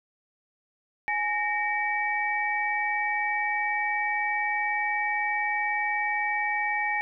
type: tone cluster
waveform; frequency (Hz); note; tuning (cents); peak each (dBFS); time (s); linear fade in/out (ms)
sine; 835 / 1848 / 2291; G#5 / A#6 / D7; +9 / -16 / -44; -29; 1.08-7.01; 0
effects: none